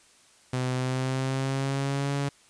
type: tone with pitch glide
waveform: sawtooth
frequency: 127.6 to 140.77 Hz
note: C3 to C#3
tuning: -43 to +27 cents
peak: -22 dBFS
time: 0.53-2.29 s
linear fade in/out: 5 ms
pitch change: +170 cents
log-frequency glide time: 0.73-2.13 s
effects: white hiss -58 dBFS RMS until 2.49 s + resampled to 22050 Hz